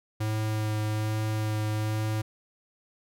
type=tone with vibrato; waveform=square; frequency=107.9 Hz; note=A2; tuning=33 cents flat; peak=-27 dBFS; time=0.2-2.22 s; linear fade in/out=10 ms; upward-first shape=sine; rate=1.2 Hz; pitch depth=11 cents each way; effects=none